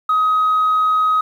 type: tone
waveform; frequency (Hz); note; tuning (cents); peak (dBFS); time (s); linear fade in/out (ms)
sine; 1262; D#6; +24; -11; 0.09-1.21; 5
effects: tanh soft clip ceiling -10 dBFS + 8-bit